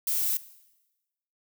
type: noise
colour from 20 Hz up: violet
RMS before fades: -27 dBFS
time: 0.07-0.37 s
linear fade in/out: 2 ms
effects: noise-tail reverb RT60 1.0 s tail -17 dB re dry